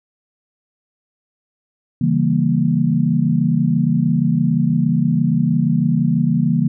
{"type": "chord", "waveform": "sine", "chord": "C# diminished seventh", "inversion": "none", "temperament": "equal", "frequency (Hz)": [138.59, 164.81, 196, 233.1], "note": ["C#3", "E3", "G3", "Bb3"], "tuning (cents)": [0, 0, 0, 0], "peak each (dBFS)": [-20, -17, -22, -18], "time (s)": [2.01, 6.68], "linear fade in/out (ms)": 5, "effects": []}